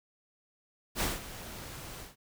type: noise with ADSR envelope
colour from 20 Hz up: pink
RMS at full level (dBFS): -29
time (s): 0.95-2.16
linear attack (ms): 62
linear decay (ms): 180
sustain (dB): -15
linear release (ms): 160
effects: none